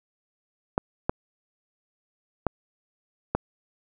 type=clicks; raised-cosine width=1 ms; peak=-8 dBFS; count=4; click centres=0.779 / 1.095 / 2.467 / 3.35 s; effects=none